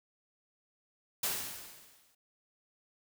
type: noise with exponential decay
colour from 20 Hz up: white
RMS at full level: -31 dBFS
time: 1.23-2.15 s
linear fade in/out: 5 ms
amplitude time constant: 200 ms
effects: none